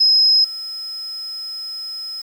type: tone with level steps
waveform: sine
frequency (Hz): 5110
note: D#8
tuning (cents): +45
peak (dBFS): -10 / -26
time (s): 0-2.22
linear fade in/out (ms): 10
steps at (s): 0.44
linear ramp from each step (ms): 5
effects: 7-bit